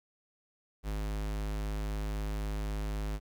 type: tone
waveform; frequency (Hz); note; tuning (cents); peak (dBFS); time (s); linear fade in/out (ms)
square; 51.91; G#1; 0; -33; 0.83-3.2; 50
effects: 11-bit